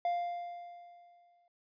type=tone with exponential decay; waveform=triangle; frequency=698.5 Hz; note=F5; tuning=in tune; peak=-26 dBFS; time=0.05-1.48 s; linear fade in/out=2 ms; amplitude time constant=310 ms; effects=resampled to 11025 Hz

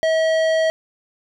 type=tone with tanh clipping; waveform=sine; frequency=642 Hz; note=E5; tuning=46 cents flat; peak=-17 dBFS; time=0.03-0.7 s; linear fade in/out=0 ms; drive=15 dB; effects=none

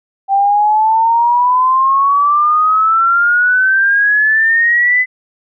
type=exponential sweep; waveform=sine; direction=up; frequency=780 to 2024 Hz; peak=-8 dBFS; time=0.28-5.06 s; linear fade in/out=50 ms; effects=none

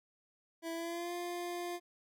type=tone with pitch glide; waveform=25% pulse; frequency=330.7 to 350.2 Hz; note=E4 to F4; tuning=+6 to +5 cents; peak=-34 dBFS; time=0.62-1.8 s; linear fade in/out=50 ms; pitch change=+99 cents; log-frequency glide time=0.73-1.13 s; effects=none

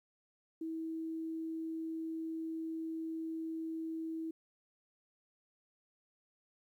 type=tone; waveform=sine; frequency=323.4 Hz; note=E4; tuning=33 cents flat; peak=-37 dBFS; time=0.61-4.31 s; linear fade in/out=5 ms; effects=12-bit

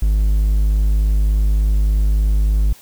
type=tone; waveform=triangle; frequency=51.7 Hz; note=G#1; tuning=7 cents flat; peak=-10 dBFS; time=0.02-2.73 s; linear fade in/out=5 ms; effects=white hiss -45 dBFS RMS until 2.81 s

